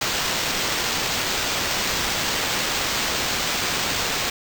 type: noise with sample-and-hold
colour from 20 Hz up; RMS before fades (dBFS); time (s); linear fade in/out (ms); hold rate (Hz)
blue; -24; 0.01-4.3; 5; 11025
effects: none